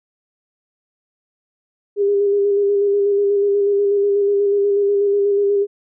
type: tone with vibrato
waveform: sine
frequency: 403.4 Hz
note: G4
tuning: 50 cents sharp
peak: -13 dBFS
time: 1.96-5.67 s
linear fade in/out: 50 ms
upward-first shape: square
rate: 8.2 Hz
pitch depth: 19 cents each way
effects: none